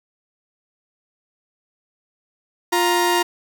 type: tone pair together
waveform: sawtooth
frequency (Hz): 351.3 / 937.9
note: F4 / A#5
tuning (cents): +10 / +10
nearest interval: octave + perfect fourth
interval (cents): 1700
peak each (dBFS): -15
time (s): 2.72-3.23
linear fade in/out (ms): 10
effects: 8-bit